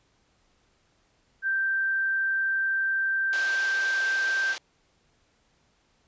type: tone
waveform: sine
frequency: 1568 Hz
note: G6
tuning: in tune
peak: -23 dBFS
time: 1.42-4.56 s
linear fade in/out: 50 ms
type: band-pass noise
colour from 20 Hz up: white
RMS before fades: -38 dBFS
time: 3.33-4.58 s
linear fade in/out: 0 ms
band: 400 to 5600 Hz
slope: 24 dB/octave
effects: pink hiss -67 dBFS RMS until 6.07 s + resampled to 16000 Hz